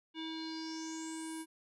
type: tone with low-pass filter sweep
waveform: square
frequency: 321 Hz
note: E4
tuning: 46 cents flat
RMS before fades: -42 dBFS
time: 0.14-1.46 s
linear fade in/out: 50 ms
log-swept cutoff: 3200 to 11000 Hz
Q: 7.1
effects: none